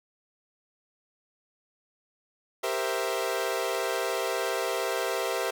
sawtooth chord, C dominant seventh, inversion second, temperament equal, 392 / 466.2 / 523.3 / 659.3 Hz, G4 / Bb4 / C5 / E5, 0 / 0 / 0 / 0 cents, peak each -29 dBFS, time 2.63-5.51 s, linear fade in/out 10 ms, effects none

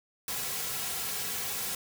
white noise with comb filter, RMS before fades -34 dBFS, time 0.28-1.75 s, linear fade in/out 2 ms, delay 3.3 ms, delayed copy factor -0.65, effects none

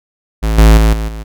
square tone with level steps, 54.4 Hz, A1, 19 cents flat, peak -12 / -3 / -7 / -16 / -23 dBFS, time 0.42-1.24 s, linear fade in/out 20 ms, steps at 0.58 / 0.77 / 0.93 / 1.08 s, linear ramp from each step 5 ms, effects none

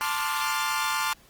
sawtooth chord, D minor seventh, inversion second, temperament equal with one note detuned, 880 / 1046.5 / 1174.7 / 1411.5 Hz, A5 / C6 / D6 / F6, 0 / 0 / 0 / +18 cents, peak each -27 dBFS, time 0.01-1.13 s, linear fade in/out 0 ms, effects pink hiss -56 dBFS RMS until 1.29 s + Opus 24 kbps

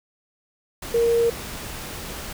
sine tone in noise, 466.2 Hz, A#4, in tune, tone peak -16 dBFS, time 0.94-1.3 s, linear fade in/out 5 ms, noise pink, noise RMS -34 dBFS, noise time 0.82-2.33 s, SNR +15 dB, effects none

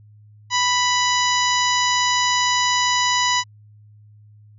harmonic tone with a mistuned harmonic, 987.8 Hz, B5, in tune, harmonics 1 / 2 / 3 / 4 / 5 / 6 / 7, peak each -20 / -23 / -25 / -26 / -27 / -28 / -28 dBFS, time 0.5-3.44 s, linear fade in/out 50 ms, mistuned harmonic 5, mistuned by +20 cents, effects added 105 Hz sine -45 dBFS peak until 4.58 s

